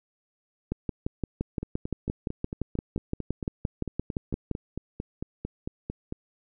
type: two click trains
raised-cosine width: 3 ms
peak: -19 / -15 dBFS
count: 21 / 23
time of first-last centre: 1.63-6.124 / 0.72-4.513 s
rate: 4.45 / 5.8 Hz
effects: none